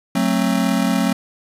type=chord; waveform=square; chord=F# diminished; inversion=none; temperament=just; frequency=185 / 222 / 266.4 Hz; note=F#3 / A3 / C4; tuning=0 / +16 / +31 cents; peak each=-21 dBFS; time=0.15-1.13 s; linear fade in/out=5 ms; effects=resampled to 32000 Hz + 8-bit